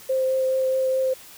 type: tone with vibrato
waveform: sine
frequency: 523.3 Hz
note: C5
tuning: in tune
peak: -19 dBFS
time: 0.09-1.14 s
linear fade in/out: 10 ms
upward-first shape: triangle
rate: 4.7 Hz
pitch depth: 11 cents each way
effects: white hiss -45 dBFS RMS until 1.37 s